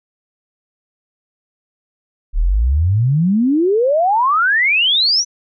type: exponential sweep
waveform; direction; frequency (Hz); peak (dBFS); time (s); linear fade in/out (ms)
sine; up; 34.65 to 6050; -11; 2.33-5.25; 50
effects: none